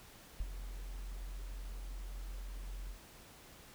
sine tone with ADSR envelope, 44.21 Hz, F1, 22 cents sharp, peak -29 dBFS, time 0.4-2.98 s, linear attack 4 ms, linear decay 34 ms, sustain -12 dB, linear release 77 ms, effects tanh soft clip ceiling -29 dBFS + pink hiss -57 dBFS RMS until 3.74 s

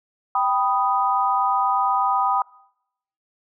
sine chord, G augmented, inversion none, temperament equal, 784 / 987.8 / 1244.5 Hz, G5 / B5 / D#6, 0 / 0 / 0 cents, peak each -22 dBFS, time 0.35-2.42 s, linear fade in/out 2 ms, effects noise-tail reverb RT60 0.8 s tail -23 dB re dry

